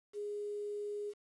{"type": "tone with quantisation", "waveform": "sine", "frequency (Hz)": 413.5, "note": "G#4", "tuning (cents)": -8, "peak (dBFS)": -37, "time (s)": [0.13, 1.14], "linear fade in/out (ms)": 50, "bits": 10, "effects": ["resampled to 24000 Hz"]}